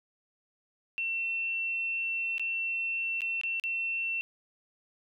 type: tone with dropouts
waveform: sine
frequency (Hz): 2701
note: E7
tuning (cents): +42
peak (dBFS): -29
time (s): 0.98-4.21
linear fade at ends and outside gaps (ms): 0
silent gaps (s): 2.381-2.396 / 3.207-3.218 / 3.413-3.435 / 3.598-3.638
effects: none